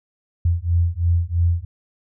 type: beating tone pair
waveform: sine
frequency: 84.2 / 87.2 Hz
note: E2 / F2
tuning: +37 / -2 cents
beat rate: 3 Hz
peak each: -19 dBFS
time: 0.45-1.65 s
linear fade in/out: 5 ms
effects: none